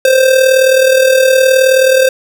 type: tone with amplitude modulation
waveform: square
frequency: 523.3 Hz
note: C5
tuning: in tune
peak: -4 dBFS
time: 0.05-2.09 s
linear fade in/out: 2 ms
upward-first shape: sine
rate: 39.1 Hz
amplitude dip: 55%
effects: none